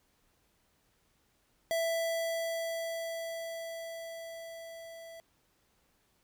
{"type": "tone with level ramp", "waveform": "square", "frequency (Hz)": 662, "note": "E5", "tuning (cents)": 7, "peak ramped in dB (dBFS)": [-29, -47], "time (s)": [1.71, 5.2], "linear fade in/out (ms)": 0, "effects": ["pink hiss -72 dBFS RMS until 6.23 s"]}